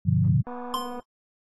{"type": "chord", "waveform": "sine", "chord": "G dominant seventh", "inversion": "none", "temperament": "equal", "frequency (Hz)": [98, 123.47, 146.83, 174.61], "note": ["G2", "B2", "D3", "F3"], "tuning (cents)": [0, 0, 0, 0], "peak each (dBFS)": -24, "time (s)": [0.05, 0.42], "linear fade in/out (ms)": 20}
{"type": "click train", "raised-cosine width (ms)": 1, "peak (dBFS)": -25, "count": 130, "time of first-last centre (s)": [0.47, 0.997], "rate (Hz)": 245}
{"type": "tone with exponential decay", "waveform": "square", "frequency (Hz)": 1047, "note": "C6", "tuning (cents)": 1, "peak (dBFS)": -23, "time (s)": [0.74, 1.03], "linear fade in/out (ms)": 0, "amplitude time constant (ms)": 61}
{"effects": ["AAC 32 kbps"]}